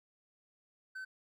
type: tone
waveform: triangle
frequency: 1528 Hz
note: G6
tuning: 45 cents flat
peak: -39 dBFS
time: 0.95-1.05 s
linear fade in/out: 10 ms
effects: none